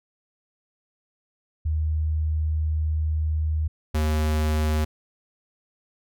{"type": "tone pair in turn", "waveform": ["sine", "square"], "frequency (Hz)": [77.78, 76.98], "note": ["D#2", "D#2"], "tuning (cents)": [0, -18], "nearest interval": "unison", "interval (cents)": 18, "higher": "first", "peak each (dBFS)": -21, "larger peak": "neither", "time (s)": [[1.65, 3.68], [3.94, 4.85]], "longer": "first", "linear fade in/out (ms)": 10, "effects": []}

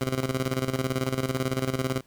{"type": "tone with tremolo", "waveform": "15% pulse", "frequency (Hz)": 130.81, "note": "C3", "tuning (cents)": 0, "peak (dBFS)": -17, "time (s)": [0.01, 2.01], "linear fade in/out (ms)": 2, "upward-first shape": "square", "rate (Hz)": 18, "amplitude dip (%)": 70, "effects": ["pink hiss -62 dBFS RMS until 2.06 s"]}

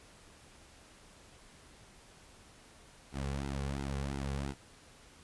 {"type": "tone with flanger", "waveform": "sawtooth", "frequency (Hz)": 68.9, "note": "C#2", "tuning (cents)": -10, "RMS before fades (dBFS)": -37, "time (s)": [3.12, 4.55], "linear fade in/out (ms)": 50, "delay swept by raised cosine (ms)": [1.7, 3.3], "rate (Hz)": 2.9, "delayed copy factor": -0.8, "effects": ["pink hiss -58 dBFS RMS until 5.23 s", "resampled to 24000 Hz"]}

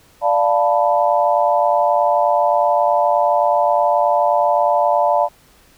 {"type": "chord", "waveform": "sine", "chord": "B half-diminished seventh", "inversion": "first", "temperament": "equal", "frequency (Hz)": [587.3, 698.5, 880, 987.8], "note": ["D5", "F5", "A5", "B5"], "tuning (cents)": [0, 0, 0, 0], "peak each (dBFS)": [-17, -17, -18, -21], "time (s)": [0.21, 5.29], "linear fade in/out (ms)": 50, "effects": ["pink hiss -51 dBFS RMS until 5.77 s"]}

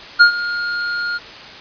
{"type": "tone with ADSR envelope", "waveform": "square", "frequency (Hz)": 1419, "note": "F6", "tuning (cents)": 27, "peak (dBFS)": -4, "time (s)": [0.19, 1.19], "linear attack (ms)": 21, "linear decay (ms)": 100, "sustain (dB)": -16, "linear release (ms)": 27, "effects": ["white hiss -35 dBFS RMS until 1.6 s", "resampled to 11025 Hz"]}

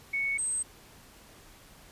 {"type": "tone pair in turn", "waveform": "sine", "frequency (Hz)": [2217, 8262], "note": ["C#7", "C9"], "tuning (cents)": [0, -23], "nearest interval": "octave + major seventh", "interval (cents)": 2277, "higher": "second", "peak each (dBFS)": [-27, -28], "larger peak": "first", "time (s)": [[0.13, 0.38], [0.38, 0.63]], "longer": "neither", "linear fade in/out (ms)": 10, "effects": ["pink hiss -54 dBFS RMS until 1.91 s", "resampled to 32000 Hz"]}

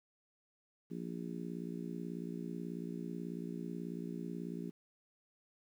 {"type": "harmonic tone", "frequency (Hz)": 58.27, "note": "A#1", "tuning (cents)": 0, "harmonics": [3, 4, 5, 6, 7], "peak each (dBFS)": [-43, -45, -47, -49, -50], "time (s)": [0.9, 4.71], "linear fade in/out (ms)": 20, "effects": ["11-bit"]}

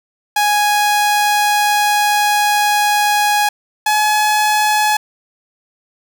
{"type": "tone pair in turn", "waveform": "sawtooth", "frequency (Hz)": [830.6, 847.6], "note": ["G#5", "G#5"], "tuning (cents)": [0, 35], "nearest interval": "unison", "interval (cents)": 35, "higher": "second", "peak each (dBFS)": -8, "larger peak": "neither", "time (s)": [[0.36, 3.49], [3.86, 4.97]], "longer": "first", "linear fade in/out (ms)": 5, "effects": []}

